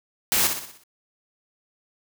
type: noise with echo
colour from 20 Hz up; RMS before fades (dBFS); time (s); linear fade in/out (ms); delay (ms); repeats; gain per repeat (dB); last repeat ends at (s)
white; -21; 0.32-0.47; 0; 61; 6; -6; 0.836
effects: none